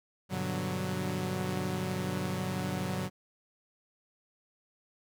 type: chord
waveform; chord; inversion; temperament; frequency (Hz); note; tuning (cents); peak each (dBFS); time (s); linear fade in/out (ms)
sawtooth; G major seventh; none; equal with one note detuned; 98.51 / 123.47 / 146.83 / 185; G2 / B2 / D3 / F#3; +9 / 0 / 0 / 0; -35 / -36 / -34 / -30; 0.29-3.1; 50
effects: none